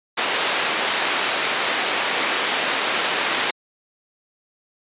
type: band-pass noise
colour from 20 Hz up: white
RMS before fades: -22 dBFS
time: 0.17-3.51 s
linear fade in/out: 10 ms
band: 330 to 3300 Hz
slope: 12 dB/octave
effects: resampled to 8000 Hz